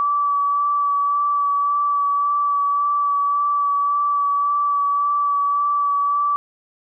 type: tone with vibrato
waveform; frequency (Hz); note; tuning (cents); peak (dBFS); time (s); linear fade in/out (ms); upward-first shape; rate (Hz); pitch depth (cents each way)
sine; 1151; D6; -35; -16; 0-6.36; 0; sine; 1.8; 13
effects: none